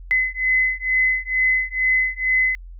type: beating tone pair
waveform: sine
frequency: 2031 / 2033.2 Hz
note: B6 / B6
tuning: +48 / +50 cents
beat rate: 2.2 Hz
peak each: -20 dBFS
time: 0.11-2.55 s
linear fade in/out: 0 ms
effects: added 43 Hz sine -35 dBFS peak until 2.79 s